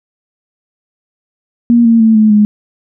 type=tone with pitch steps; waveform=sine; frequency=236.3 / 229.3 / 222.5 / 215.9 / 209.5 Hz; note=A#3 / A#3 / A3 / A3 / G#3; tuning=+24 / -28 / +20 / -33 / +15 cents; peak=-4 dBFS; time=1.7-2.45 s; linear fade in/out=0 ms; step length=150 ms; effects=none